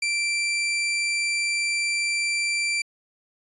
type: tone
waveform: sawtooth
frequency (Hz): 2349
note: D7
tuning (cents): 0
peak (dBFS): -19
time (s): 0.02-2.82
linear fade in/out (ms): 5
effects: resampled to 24000 Hz